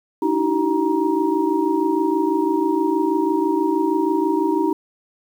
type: tone cluster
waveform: sine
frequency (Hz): 297 / 323.2 / 382.2 / 942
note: D4 / E4 / G4 / A#5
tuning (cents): +20 / -34 / -44 / +18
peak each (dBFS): -23 / -20 / -22 / -24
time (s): 0.22-4.73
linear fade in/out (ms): 5
effects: 8-bit